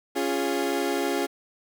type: chord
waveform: 30% pulse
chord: Db major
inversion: none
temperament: equal with one note detuned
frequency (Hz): 277.2 / 349.2 / 412.4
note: Db4 / F4 / Ab4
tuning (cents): 0 / 0 / -12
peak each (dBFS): -26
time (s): 0.15-1.27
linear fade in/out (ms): 20
effects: none